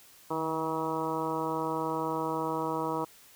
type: harmonic tone with a mistuned harmonic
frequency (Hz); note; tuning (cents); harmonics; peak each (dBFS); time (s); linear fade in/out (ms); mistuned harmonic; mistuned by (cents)
160.2; E3; -49; 1 / 2 / 3 / 4 / 5 / 6 / 7 / 8; -41 / -35 / -35 / -40 / -40 / -34 / -39 / -41; 0.3-3.05; 10; 1; -50
effects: white hiss -56 dBFS RMS until 3.35 s